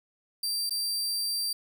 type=tone with dropouts; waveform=sawtooth; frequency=4699 Hz; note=D8; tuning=in tune; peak=-25 dBFS; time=0.43-1.53 s; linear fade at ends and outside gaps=5 ms; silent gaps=0.695-0.707 s; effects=none